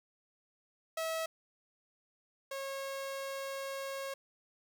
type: tone pair in turn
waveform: sawtooth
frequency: 647 / 545.1 Hz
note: E5 / C#5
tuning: -32 / -29 cents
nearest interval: minor third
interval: 297 cents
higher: first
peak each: -30 / -34 dBFS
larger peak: first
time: 0.97-1.26 / 2.51-4.14 s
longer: second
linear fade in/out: 5 ms
effects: 12-bit